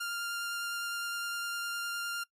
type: tone with vibrato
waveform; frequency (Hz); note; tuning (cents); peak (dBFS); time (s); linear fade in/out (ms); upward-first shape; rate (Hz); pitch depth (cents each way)
sawtooth; 1396.9; F6; 0; -30; 0-2.24; 10; triangle; 9.8; 9
effects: noise-tail reverb RT60 0.1 s tail -23 dB re dry + MP3 64 kbps